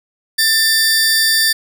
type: tone pair together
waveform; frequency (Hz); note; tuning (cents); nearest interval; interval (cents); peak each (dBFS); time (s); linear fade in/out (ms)
sawtooth; 1784 / 4657; A6 / D8; +23 / -15; octave + perfect fourth; 1662; -11; 0.38-1.53; 10
effects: none